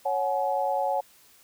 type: chord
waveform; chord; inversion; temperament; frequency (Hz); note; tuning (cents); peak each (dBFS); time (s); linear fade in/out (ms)
sine; C# suspended fourth; none; equal with one note detuned; 554.4 / 740 / 849.5; C#5 / F#5 / G#5; 0 / 0 / +39; -28; 0.05-1.01; 10
effects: white hiss -57 dBFS RMS until 1.43 s